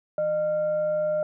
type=tone with frequency modulation; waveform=sine; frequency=609 Hz; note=D#5; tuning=37 cents flat; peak=-22 dBFS; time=0.18-1.23 s; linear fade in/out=2 ms; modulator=775 Hz; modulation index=0.22; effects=none